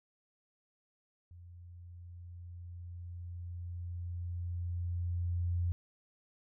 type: tone with level ramp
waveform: sine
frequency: 87.31 Hz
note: F2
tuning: in tune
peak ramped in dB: -50 to -29 dBFS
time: 1.31-5.72 s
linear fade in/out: 0 ms
effects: none